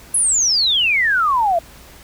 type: exponential sweep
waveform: sine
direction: down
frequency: 10940 to 650 Hz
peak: -13 dBFS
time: 0.14-1.59 s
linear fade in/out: 5 ms
effects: added 60 Hz sine -45 dBFS peak until 2.03 s + pink hiss -43 dBFS RMS until 2.03 s